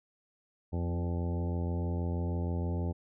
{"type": "harmonic tone with a mistuned harmonic", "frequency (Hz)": 86.3, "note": "F2", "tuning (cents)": -20, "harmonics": [1, 2, 3, 4, 5, 6, 7, 9, 10], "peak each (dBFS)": [-31, -37, -41, -43, -45, -47, -48, -50, -51], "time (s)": [0.72, 2.93], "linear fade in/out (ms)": 20, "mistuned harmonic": 3, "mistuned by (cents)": -15, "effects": []}